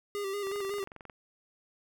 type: tone with vibrato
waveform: square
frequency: 398.8 Hz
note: G4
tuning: 30 cents sharp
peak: -33 dBFS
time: 0.15-0.84 s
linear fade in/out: 0 ms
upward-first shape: square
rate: 5.4 Hz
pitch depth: 40 cents each way
type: click train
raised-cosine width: 0.5 ms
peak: -31 dBFS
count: 15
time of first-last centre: 0.47-1.098 s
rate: 22.3 Hz
effects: none